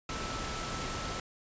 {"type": "tone in noise", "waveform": "sine", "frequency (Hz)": 1318.5, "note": "E6", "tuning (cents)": 0, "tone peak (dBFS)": -42, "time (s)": [0.09, 1.2], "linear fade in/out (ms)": 2, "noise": "pink", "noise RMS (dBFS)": -37, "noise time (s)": [0.09, 1.2], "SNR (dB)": -8, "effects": ["resampled to 16000 Hz"]}